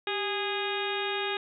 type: harmonic tone with a mistuned harmonic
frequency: 412 Hz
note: G#4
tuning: 14 cents flat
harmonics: 1 / 2 / 3 / 4 / 5 / 6 / 7 / 8 / 9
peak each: -33 / -36 / -39 / -37 / -41 / -37 / -40 / -41 / -38 dBFS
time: 0.07-1.37 s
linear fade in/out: 2 ms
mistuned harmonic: 1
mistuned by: -78 cents
effects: none